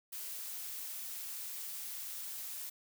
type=noise; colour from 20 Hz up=blue; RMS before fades=-43 dBFS; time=0.12-2.7 s; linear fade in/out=10 ms; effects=none